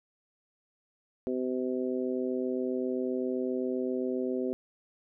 harmonic tone, 127.6 Hz, C3, 43 cents flat, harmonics 2 / 3 / 4 / 5, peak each -32 / -32 / -36 / -43 dBFS, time 1.27-4.53 s, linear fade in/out 0 ms, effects none

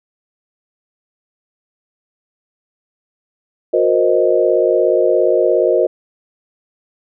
sine chord, C half-diminished seventh, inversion second, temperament equal with one note detuned, 362 / 466.2 / 523.3 / 622.3 Hz, Gb4 / Bb4 / C5 / Eb5, -38 / 0 / 0 / 0 cents, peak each -16 dBFS, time 3.73-5.87 s, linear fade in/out 10 ms, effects none

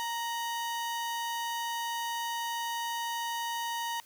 35% pulse tone pair together, 932.3 / 2960 Hz, A#5 / F#7, 0 / 0 cents, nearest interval octave + minor sixth, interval 2000 cents, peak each -31 / -39 dBFS, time 0-4 s, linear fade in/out 0 ms, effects white hiss -58 dBFS RMS until 4.05 s

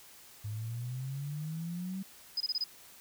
sine exponential sweep, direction up, 103.83 to 194.8 Hz, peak -35 dBFS, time 0.44-2.03 s, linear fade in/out 10 ms
sine tone bursts, 5010 Hz, D#8, 11 cents sharp, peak -29 dBFS, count 5, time 2.37-2.641 s, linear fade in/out 5 ms, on 35 ms, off 24 ms
effects white hiss -55 dBFS RMS until 3 s

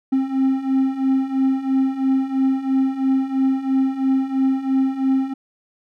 triangle beating tone pair, 264.1 / 267.1 Hz, C4 / C4, +16 / +36 cents, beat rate 3 Hz, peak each -20 / -16 dBFS, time 0.12-5.34 s, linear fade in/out 10 ms, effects none

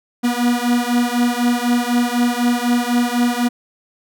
45% pulse beating tone pair, 240 / 244 Hz, B3 / B3, -49 / -21 cents, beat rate 4 Hz, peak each -18 / -18 dBFS, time 0.23-3.49 s, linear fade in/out 20 ms, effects none

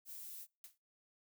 violet noise, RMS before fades -49 dBFS, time 0.05-0.47 s, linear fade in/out 50 ms
blue noise with exponential decay, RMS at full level -49 dBFS, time 0.64-0.78 s, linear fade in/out 2 ms, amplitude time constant 30 ms
effects noise-tail reverb RT60 0.3 s tail -26 dB re dry

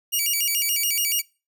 5% pulse tone with vibrato, 2558 Hz, D#7, 47 cents sharp, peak -12 dBFS, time 0.12-1.22 s, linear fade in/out 20 ms, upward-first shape square, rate 7 Hz, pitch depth 190 cents each way, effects noise-tail reverb RT60 0.3 s tail -23 dB re dry

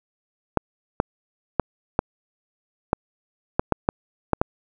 clicks, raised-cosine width 1 ms, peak -3 dBFS, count 10, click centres 0.573 / 1.001 / 1.597 / 1.991 / 2.931 / 3.595 / 3.723 / 3.889 / 4.333 / 4.415 s, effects none

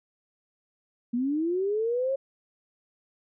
sine linear sweep, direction up, 231.6 to 550 Hz, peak -24 dBFS, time 1.13-2.16 s, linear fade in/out 10 ms, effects none

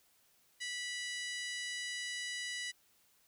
harmonic tone with a mistuned harmonic, 982 Hz, B5, 10 cents flat, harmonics 2 / 3 / 4 / 5 / 6 / 7 / 8 / 9 / 10, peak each -41 / -45 / -47 / -49 / -51 / -52 / -53 / -54 / -55 dBFS, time 0.6-2.72 s, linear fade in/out 20 ms, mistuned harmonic 7, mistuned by -45 cents, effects white hiss -70 dBFS RMS until 3.27 s

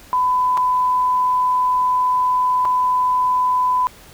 sine tone with dropouts, 1003 Hz, B5, 26 cents sharp, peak -14 dBFS, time 0.13-3.87 s, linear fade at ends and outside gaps 0 ms, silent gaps 0.572-0.576 / 2.65-2.654 s, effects pink hiss -44 dBFS RMS until 4.13 s

